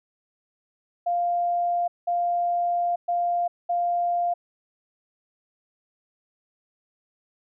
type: tone bursts at uneven times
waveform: sine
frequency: 698.5 Hz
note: F5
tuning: in tune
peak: -21 dBFS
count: 4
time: 1.06-1.88 / 2.07-2.96 / 3.08-3.48 / 3.69-4.34 s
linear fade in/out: 10 ms
effects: none